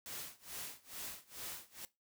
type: noise with tremolo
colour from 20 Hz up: white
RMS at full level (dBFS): -44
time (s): 0.06-1.85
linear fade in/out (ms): 0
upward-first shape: sine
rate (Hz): 2.3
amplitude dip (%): 95
effects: noise-tail reverb RT60 0.2 s tail -18 dB re dry